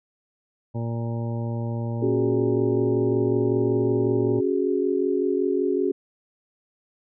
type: harmonic tone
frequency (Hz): 116.54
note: A#2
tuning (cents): 0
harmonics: 1 / 2 / 3 / 4 / 5 / 7 / 8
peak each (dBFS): -26 / -32 / -37 / -40 / -38 / -43 / -45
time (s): 0.74-4.41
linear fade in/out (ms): 20
type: chord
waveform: sine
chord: C# suspended fourth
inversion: none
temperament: equal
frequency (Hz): 277.2 / 370 / 415.3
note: C#4 / F#4 / G#4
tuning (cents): 0 / 0 / 0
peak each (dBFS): -26 / -23 / -25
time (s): 2.02-5.92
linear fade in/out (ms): 5
effects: none